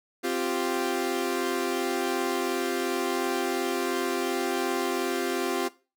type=chord; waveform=sawtooth; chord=C suspended fourth; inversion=none; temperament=equal; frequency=261.6 / 349.2 / 392 Hz; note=C4 / F4 / G4; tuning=0 / 0 / 0 cents; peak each=-28 / -25 / -27 dBFS; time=0.23-5.69 s; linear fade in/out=20 ms; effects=noise-tail reverb RT60 0.3 s tail -17 dB re dry